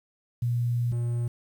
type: tone pair in turn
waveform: sine / triangle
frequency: 120 / 119.24 Hz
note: B2 / A#2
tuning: -49 / +40 cents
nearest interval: unison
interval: 11 cents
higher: first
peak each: -23 dBFS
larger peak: neither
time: 0.42-0.92 / 0.92-1.28 s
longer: first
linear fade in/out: 5 ms
effects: 9-bit